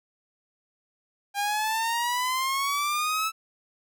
sawtooth exponential sweep, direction up, 801 to 1318.5 Hz, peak -21 dBFS, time 1.34-3.32 s, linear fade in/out 50 ms, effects none

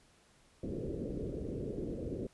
white low-pass noise, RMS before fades -39 dBFS, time 0.63-2.27 s, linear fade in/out 5 ms, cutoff 500 Hz, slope 48 dB/octave, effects pink hiss -66 dBFS RMS until 2.33 s + resampled to 24000 Hz

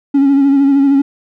triangle tone with vibrato, 277.2 Hz, C#4, in tune, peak -4 dBFS, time 0.14-1.02 s, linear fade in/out 10 ms, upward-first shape sine, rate 13 Hz, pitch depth 38 cents each way, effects tanh soft clip ceiling -2 dBFS

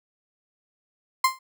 35% pulse tone with exponential decay, 1046.5 Hz, C6, in tune, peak -12 dBFS, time 1.24-1.39 s, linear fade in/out 5 ms, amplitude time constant 32 ms, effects none

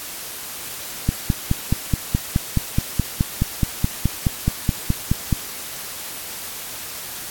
click train, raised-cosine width 5 ms, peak -4 dBFS, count 21, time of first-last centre 1.09-5.327 s, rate 4.72 Hz, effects white hiss -32 dBFS RMS until 7.3 s + AAC 64 kbps

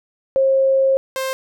sine / sawtooth tone pair in turn, 536 / 527.4 Hz, C5 / C5, +42 / +14 cents, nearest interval unison, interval 28 cents, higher first, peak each -12 / -17 dBFS, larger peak first, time 0.36-0.97 / 1.16-1.33 s, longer first, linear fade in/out 0 ms, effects none

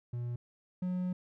triangle tone pair in turn, 120.6 / 181.69 Hz, B2 / F#3, -41 / -31 cents, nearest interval perfect fifth, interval 710 cents, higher second, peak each -32 / -29 dBFS, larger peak second, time 0.13-0.36 / 0.82-1.13 s, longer second, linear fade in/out 5 ms, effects none

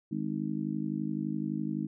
harmonic tone, 51.8 Hz, G#1, 4 cents flat, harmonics 3 / 4 / 5 / 6, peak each -37 / -34 / -37 / -36 dBFS, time 0.11-1.87 s, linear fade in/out 10 ms, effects none

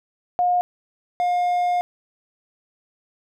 sine / triangle tone pair in turn, 715 / 711.7 Hz, F5 / F5, +41 / +33 cents, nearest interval unison, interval 8 cents, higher first, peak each -16 / -16 dBFS, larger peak neither, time 0.39-0.61 / 1.2-1.81 s, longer second, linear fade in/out 0 ms, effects none

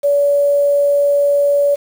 sine tone with quantisation, 571 Hz, D5, 49 cents flat, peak -10 dBFS, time 0.03-1.76 s, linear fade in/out 20 ms, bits 6, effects none

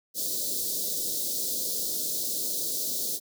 white band-stop noise, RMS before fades -30 dBFS, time 0.14-3.2 s, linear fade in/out 50 ms, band 590 to 3800 Hz, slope 48 dB/octave, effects high-pass 200 Hz 12 dB/octave

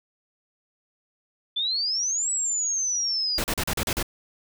sine exponential two-way sweep, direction up then down, 3467 to 7902 to 4767 Hz, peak -23 dBFS, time 1.56-3.39 s, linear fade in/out 10 ms, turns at 2.31 s
pink noise bursts, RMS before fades -26 dBFS, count 7, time 3.38-4.028 s, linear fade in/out 2 ms, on 60 ms, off 38 ms
effects none

